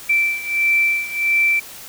sine beating tone pair, 2336 / 2337.5 Hz, D7 / D7, -10 / -9 cents, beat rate 1.5 Hz, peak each -17 / -20 dBFS, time 0.09-1.6 s, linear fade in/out 10 ms, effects white hiss -37 dBFS RMS until 1.88 s

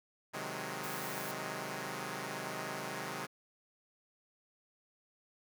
5% pulse chord, Ab dominant seventh, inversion first, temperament equal, 130.81 / 155.56 / 185 / 207.7 Hz, C3 / Eb3 / Gb3 / Ab3, 0 / 0 / 0 / 0 cents, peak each -33 dBFS, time 0.33-3.27 s, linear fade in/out 20 ms
blue noise, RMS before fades -46 dBFS, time 0.83-1.32 s, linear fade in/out 10 ms
effects none

